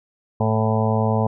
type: harmonic tone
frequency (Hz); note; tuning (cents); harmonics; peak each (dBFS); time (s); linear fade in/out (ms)
110; A2; 0; 1 / 2 / 4 / 5 / 6 / 7 / 8 / 9; -20 / -23 / -26 / -27 / -28 / -28 / -29 / -30; 0.4-1.27; 5
effects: none